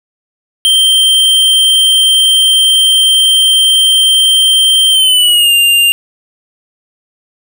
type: tone with pitch glide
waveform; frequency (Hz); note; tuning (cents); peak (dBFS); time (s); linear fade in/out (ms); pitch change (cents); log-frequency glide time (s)
square; 3141 to 2798; G7 to F7; +3 to +3; -6; 0.65-5.92; 0; -200; 4.91-5.53
effects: none